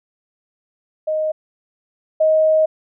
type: tone pair in turn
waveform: sine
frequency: 622.3 / 628.1 Hz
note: D#5 / D#5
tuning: 0 / +16 cents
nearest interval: unison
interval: 16 cents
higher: second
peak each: -17 / -11 dBFS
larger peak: second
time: 1.07-1.32 / 2.2-2.66 s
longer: second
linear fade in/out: 10 ms
effects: none